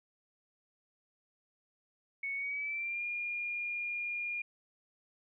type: tone with pitch glide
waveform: sine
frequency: 2217 to 2418 Hz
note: C#7 to D7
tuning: 0 to +50 cents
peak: -34 dBFS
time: 2.23-4.42 s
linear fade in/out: 5 ms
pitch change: +150 cents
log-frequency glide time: 2.35-3.04 s
effects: none